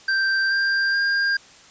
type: tone with pitch steps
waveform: square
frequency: 1568 / 1586.2 / 1604.7 Hz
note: G6 / G6 / G6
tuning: 0 / +20 / +40 cents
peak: -19 dBFS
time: 0.08-1.37 s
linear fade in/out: 5 ms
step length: 430 ms
effects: white hiss -48 dBFS RMS until 1.7 s + resampled to 16000 Hz